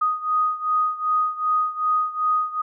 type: beating tone pair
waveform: sine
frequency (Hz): 1244.5 / 1247.1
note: D#6 / D#6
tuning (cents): 0 / +4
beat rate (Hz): 2.6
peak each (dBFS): -21 / -24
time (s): 0.01-2.62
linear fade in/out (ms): 10
effects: none